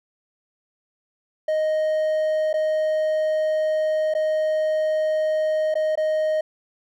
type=tone with dropouts; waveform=triangle; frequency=622.3 Hz; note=D#5; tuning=in tune; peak=-17 dBFS; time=1.48-6.41 s; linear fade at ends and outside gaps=5 ms; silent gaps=2.53-2.539 / 4.139-4.149 / 5.742-5.753 / 5.955-5.974 s; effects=none